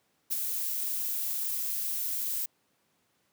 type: noise with ADSR envelope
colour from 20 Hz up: violet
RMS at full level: -28 dBFS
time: 0.3-2.46 s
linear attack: 24 ms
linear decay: 21 ms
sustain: -4 dB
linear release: 8 ms
effects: pink hiss -72 dBFS RMS until 3.32 s + high-pass 150 Hz 12 dB/octave